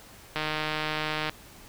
click train, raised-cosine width 0.3 ms, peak -13 dBFS, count 145, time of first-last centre 0.36-1.295 s, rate 154 Hz, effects pink hiss -50 dBFS RMS until 1.68 s

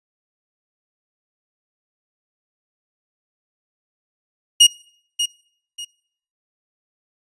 sawtooth tone with echo, 2871 Hz, F7, 47 cents sharp, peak -3 dBFS, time 4.6-4.67 s, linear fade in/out 10 ms, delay 590 ms, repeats 2, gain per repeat -11 dB, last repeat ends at 5.85 s, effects noise-tail reverb RT60 0.6 s tail -24 dB re dry + resampled to 24000 Hz

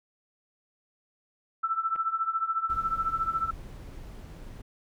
sine tone with tremolo, 1327 Hz, E6, 11 cents sharp, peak -22 dBFS, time 1.63-3.51 s, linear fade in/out 10 ms, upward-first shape triangle, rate 14 Hz, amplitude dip 90%
clicks, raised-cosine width 0.5 ms, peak -33 / -31 dBFS, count 2, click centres 1.955 / 1.961 s
brown noise, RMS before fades -42 dBFS, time 2.69-4.62 s, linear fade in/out 10 ms
effects none

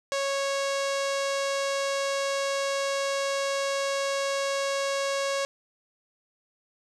sawtooth tone with low-pass filter, 552 Hz, C#5, 7 cents flat, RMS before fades -28 dBFS, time 0.12-5.45 s, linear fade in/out 0 ms, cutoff 6800 Hz, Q 1.6, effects none

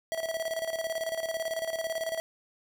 square tone with tremolo, 652 Hz, E5, 19 cents flat, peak -29 dBFS, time 0.12-2.2 s, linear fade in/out 0 ms, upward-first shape square, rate 18 Hz, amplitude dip 65%, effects none

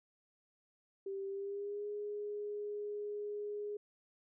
sine tone with pitch glide, 391.3 to 414.6 Hz, G4 to G#4, -3 to -3 cents, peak -38 dBFS, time 1.06-3.77 s, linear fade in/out 5 ms, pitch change +100 cents, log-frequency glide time 1.27-1.87 s, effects none

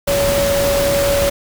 sine tone in noise, 563 Hz, C#5, 27 cents sharp, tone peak -14 dBFS, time 0.07-1.3 s, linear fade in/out 10 ms, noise pink, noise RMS -20 dBFS, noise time 0.07-1.3 s, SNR +3 dB, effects none

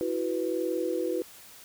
sine chord, E suspended second, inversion none, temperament just, 329.6 / 370.8 / 494.4 Hz, E4 / F#4 / B4, 0 / +4 / +2 cents, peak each -31 dBFS, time 0.01-1.22 s, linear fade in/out 0 ms, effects white hiss -50 dBFS RMS until 1.64 s

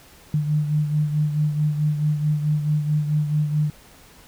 sine beating tone pair, 150 / 154.6 Hz, D3 / D#3, +37 / -11 cents, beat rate 4.6 Hz, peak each -19 / -27 dBFS, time 0.34-3.7 s, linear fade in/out 2 ms, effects pink hiss -49 dBFS RMS until 4.27 s

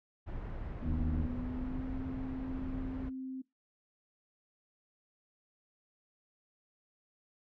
brown noise, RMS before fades -40 dBFS, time 0.26-3.1 s, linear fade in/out 20 ms
sine tone with pitch glide, 246.9 to 261.6 Hz, B3 to C4, 0 to 0 cents, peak -38 dBFS, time 0.82-3.42 s, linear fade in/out 10 ms, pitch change +100 cents, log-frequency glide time 1.32-1.89 s
harmonic tone, 77 Hz, D#2, 17 cents flat, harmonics 1 / 2 / 3 / 4, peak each -34 / -40 / -44 / -46 dBFS, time 0.85-1.27 s, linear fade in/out 10 ms
effects noise-tail reverb RT60 0.2 s tail -22 dB re dry + low-pass 2000 Hz 12 dB/octave

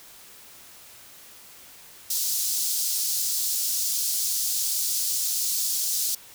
pink high-pass noise, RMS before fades -26 dBFS, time 2.1-6.15 s, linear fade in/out 5 ms, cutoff 4800 Hz, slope 24 dB/octave, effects white hiss -48 dBFS RMS until 6.34 s

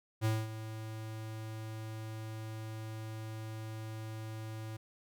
square tone with ADSR envelope, 110 Hz, A2, in tune, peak -28 dBFS, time 0.21-4.77 s, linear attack 42 ms, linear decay 220 ms, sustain -13 dB, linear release 8 ms, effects none

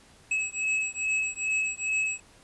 square beating tone pair, 2578 / 2580.4 Hz, E7 / E7, -39 / -38 cents, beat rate 2.4 Hz, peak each -30 dBFS, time 0.31-2.2 s, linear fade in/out 5 ms, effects pink hiss -56 dBFS RMS until 2.43 s + resampled to 24000 Hz

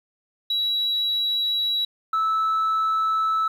sine tone pair in turn, 3898 / 1308.7 Hz, B7 / E6, -23 / -13 cents, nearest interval octave + perfect fifth, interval 1890 cents, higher first, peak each -19 / -17 dBFS, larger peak second, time 0.5-1.85 / 2.13-3.48 s, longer neither, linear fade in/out 5 ms, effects tanh soft clip ceiling -18 dBFS + 9-bit

